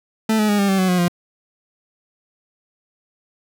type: tone with pitch steps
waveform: 40% pulse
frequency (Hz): 220 / 212.9 / 206 / 199.31 / 192.85 / 186.61 / 180.56 / 174.72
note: A3 / G#3 / G#3 / G3 / G3 / F#3 / F#3 / F3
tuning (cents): 0 / +43 / -14 / +29 / -28 / +15 / -42 / +1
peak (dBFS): -14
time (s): 0.29-1.082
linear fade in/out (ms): 5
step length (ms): 99
effects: none